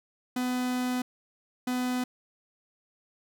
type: tone bursts at uneven times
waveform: 45% pulse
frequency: 250.5 Hz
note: B3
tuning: 25 cents sharp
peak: -27 dBFS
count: 2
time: 0.36-1.02 / 1.67-2.04 s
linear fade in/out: 5 ms
effects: none